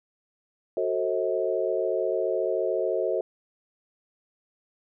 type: chord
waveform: sine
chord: F# diminished seventh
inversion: none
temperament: just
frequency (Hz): 370 / 444 / 532.8 / 639.4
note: F#4 / A4 / C5 / Eb5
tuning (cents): 0 / +16 / +31 / +47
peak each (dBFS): -29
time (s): 0.77-3.21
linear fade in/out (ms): 2
effects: none